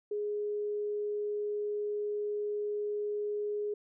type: tone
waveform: sine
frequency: 416 Hz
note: G#4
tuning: 3 cents sharp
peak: -31 dBFS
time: 0.11-3.74 s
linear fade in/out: 5 ms
effects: none